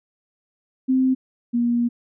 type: tone pair in turn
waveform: sine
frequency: 260.2 / 238.2 Hz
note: C4 / A#3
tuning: -9 / +38 cents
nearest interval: major second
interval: 153 cents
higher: first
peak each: -15 / -17 dBFS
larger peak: first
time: 0.88-1.15 / 1.53-1.89 s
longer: second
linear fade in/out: 20 ms
effects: none